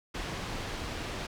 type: low-pass noise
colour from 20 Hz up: pink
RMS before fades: -37 dBFS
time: 0.14-1.27 s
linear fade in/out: 10 ms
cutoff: 5000 Hz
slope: 12 dB/octave
effects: none